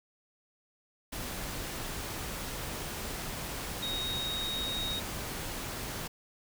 sine tone in noise, 3757 Hz, A#7, 13 cents sharp, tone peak -33 dBFS, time 3.82-5 s, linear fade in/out 10 ms, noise pink, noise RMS -38 dBFS, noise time 1.12-6.08 s, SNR +2 dB, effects none

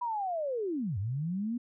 sine linear two-way sweep, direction down then up, 987.8 to 90.7 to 246.6 Hz, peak -30 dBFS, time 0.01-1.58 s, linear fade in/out 10 ms, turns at 0.98 s, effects none

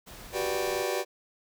pink noise, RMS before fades -46 dBFS, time 0.06-0.84 s, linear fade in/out 20 ms
sawtooth chord, G major seventh, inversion third, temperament just, 367.5 / 392 / 490 / 588 Hz, F#4 / G4 / B4 / D5, -12 / 0 / -14 / +2 cents, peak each -29 dBFS, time 0.32-1.05 s, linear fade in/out 50 ms
effects none

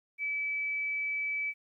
sine tone, 2300 Hz, D7, 37 cents flat, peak -30 dBFS, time 0.18-1.54 s, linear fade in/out 50 ms, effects 12-bit

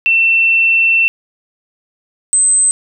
sine tone pair in turn, 2690 / 8195 Hz, E7 / C9, +34 / -37 cents, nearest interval octave + perfect fifth, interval 1929 cents, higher second, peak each -8 dBFS, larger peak neither, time 0.06-1.08 / 2.33-2.71 s, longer first, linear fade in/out 0 ms, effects none

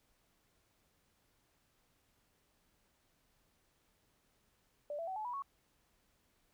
sine tone with pitch steps, 587.3 / 666.9 / 757.2 / 859.9 / 976.4 / 1108.7 Hz, D5 / E5 / F#5 / A5 / B5 / C#6, 0 / +20 / +40 / -40 / -20 / 0 cents, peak -38 dBFS, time 4.9-5.422 s, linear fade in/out 2 ms, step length 87 ms, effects pink hiss -75 dBFS RMS until 6.53 s

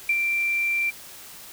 sine tone with ADSR envelope, 2356 Hz, D7, 5 cents sharp, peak -17 dBFS, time 0.09-0.91 s, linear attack 4 ms, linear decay 50 ms, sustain -4 dB, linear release 20 ms, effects white hiss -43 dBFS RMS until 1.52 s

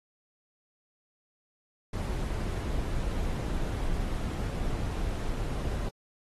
brown noise, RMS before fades -31 dBFS, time 1.93-5.89 s, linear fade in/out 5 ms, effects AAC 32 kbps

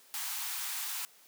white high-pass noise, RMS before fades -37 dBFS, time 0.14-1.05 s, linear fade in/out 0 ms, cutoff 740 Hz, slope 96 dB/octave, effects white hiss -60 dBFS RMS until 1.27 s + high-pass 200 Hz 12 dB/octave

